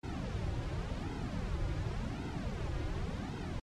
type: noise with flanger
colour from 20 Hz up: brown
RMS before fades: -37 dBFS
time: 0.03-3.6 s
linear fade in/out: 10 ms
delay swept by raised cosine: 1.7 to 4.6 ms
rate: 0.9 Hz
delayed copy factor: -0.9
effects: low-pass 6000 Hz 12 dB/octave + MP3 64 kbps

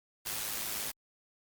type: noise with amplitude modulation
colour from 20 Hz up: white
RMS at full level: -34 dBFS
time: 0.25-0.92 s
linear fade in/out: 20 ms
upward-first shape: sine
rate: 106 Hz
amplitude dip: 55%
effects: Opus 48 kbps

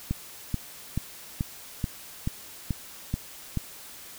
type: click train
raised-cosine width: 5 ms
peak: -14 dBFS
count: 9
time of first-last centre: 0.11-3.573 s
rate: 2.31 Hz
effects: white hiss -45 dBFS RMS until 4.18 s

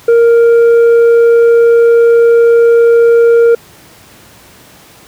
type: tone with tanh clipping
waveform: sine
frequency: 466.2 Hz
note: A#4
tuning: in tune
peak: -4 dBFS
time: 0.08-3.55 s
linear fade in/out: 5 ms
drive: 4 dB
effects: pink hiss -39 dBFS RMS until 5.07 s + high-pass 80 Hz 12 dB/octave

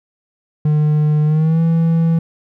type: tone with pitch glide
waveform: triangle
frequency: 151.2 to 164.88 Hz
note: D#3 to E3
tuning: -49 to +1 cents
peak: -9 dBFS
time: 0.65-2.19 s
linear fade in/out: 5 ms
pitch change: +150 cents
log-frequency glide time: 1.25-1.61 s
effects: none

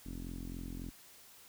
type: tone with low-pass filter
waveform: sawtooth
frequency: 43.65 Hz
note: F1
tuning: in tune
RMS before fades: -43 dBFS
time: 0.05-0.91 s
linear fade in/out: 20 ms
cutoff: 270 Hz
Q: 4.1
effects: white hiss -58 dBFS RMS until 1.48 s

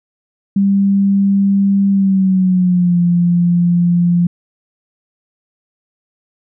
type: tone with pitch glide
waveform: sine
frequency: 197.6 to 174.02 Hz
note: G3 to F3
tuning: +14 to -6 cents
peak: -9 dBFS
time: 0.56-4.27 s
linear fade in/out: 5 ms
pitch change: -220 cents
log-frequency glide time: 1.9-2.99 s
effects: none

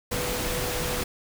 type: tone in noise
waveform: sine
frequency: 493.9 Hz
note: B4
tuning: in tune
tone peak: -33 dBFS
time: 0.11-1.04 s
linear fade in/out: 10 ms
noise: pink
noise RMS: -29 dBFS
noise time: 0.11-1.04 s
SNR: -7 dB
effects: none

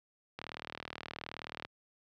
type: click train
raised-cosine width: 0.3 ms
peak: -24 dBFS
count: 50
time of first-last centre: 0.39-1.65 s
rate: 38.9 Hz
effects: high-pass 80 Hz 12 dB/octave

